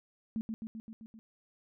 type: tone with echo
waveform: sine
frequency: 222.1 Hz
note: A3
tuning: 16 cents sharp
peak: -31 dBFS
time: 0.36-0.41 s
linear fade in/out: 0 ms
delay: 130 ms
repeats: 6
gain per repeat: -3 dB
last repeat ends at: 1.19 s
effects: none